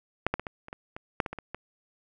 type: clicks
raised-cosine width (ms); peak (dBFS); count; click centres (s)
0.5; -8 / -11 / -19 / -20 / -28 / -23 / -23 / -9 / -18 / -21 / -22 / -20; 12; 0.266 / 0.34 / 0.396 / 0.468 / 0.684 / 0.729 / 0.965 / 1.202 / 1.262 / 1.33 / 1.387 / 1.546
effects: none